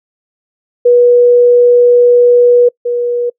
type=tone pair in turn; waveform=sine; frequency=485.7 / 482.3 Hz; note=B4 / B4; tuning=-29 / -41 cents; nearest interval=unison; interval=12 cents; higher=first; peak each=-3 / -11 dBFS; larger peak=first; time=0.85-2.69 / 2.85-3.3 s; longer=first; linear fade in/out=10 ms; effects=noise-tail reverb RT60 0.1 s tail -25 dB re dry